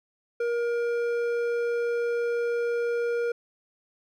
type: tone with hard clipping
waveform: sine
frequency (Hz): 473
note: A#4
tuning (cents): +25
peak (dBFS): -26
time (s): 0.4-3.32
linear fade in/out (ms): 5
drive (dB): 8
effects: none